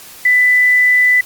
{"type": "tone", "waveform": "sine", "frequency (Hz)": 1992, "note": "B6", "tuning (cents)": 14, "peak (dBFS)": -7, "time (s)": [0.25, 1.21], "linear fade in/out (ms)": 5, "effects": ["white hiss -36 dBFS RMS until 1.25 s", "MP3 96 kbps"]}